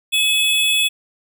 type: tone pair together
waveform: square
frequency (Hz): 2564 / 3418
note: E7 / G#7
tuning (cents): -49 / +49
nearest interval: perfect fourth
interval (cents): 498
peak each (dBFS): -19 / -17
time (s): 0.12-0.89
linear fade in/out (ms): 20
effects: none